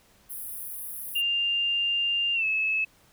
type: high-pass noise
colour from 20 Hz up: pink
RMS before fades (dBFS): -37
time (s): 0.29-1.22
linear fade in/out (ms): 20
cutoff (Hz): 9700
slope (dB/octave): 96
type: tone with pitch glide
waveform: sine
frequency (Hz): 2797 to 2595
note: F7 to E7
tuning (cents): +2 to -28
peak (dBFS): -23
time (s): 1.15-2.85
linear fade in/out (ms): 10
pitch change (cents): -130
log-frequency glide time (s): 2.34-2.45
effects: pink hiss -60 dBFS RMS until 3.12 s